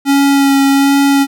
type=tone with vibrato; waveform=square; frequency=277.2 Hz; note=C#4; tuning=in tune; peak=-8 dBFS; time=0.05-1.27 s; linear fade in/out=50 ms; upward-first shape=sine; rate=1.3 Hz; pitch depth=14 cents each way; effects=none